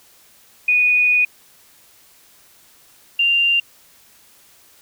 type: tone pair in turn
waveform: sine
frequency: 2472 / 2785 Hz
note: D#7 / F7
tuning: -12 / -5 cents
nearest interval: major second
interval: 207 cents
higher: second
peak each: -12 / -13 dBFS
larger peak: first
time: 0.68-1.25 / 3.19-3.6 s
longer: first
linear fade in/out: 5 ms
effects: white hiss -51 dBFS RMS until 4.81 s